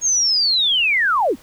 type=linear sweep; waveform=sine; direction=down; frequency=6645 to 190.1 Hz; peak=-14 dBFS; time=0.01-1.36 s; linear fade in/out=50 ms; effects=pink hiss -48 dBFS RMS until 1.42 s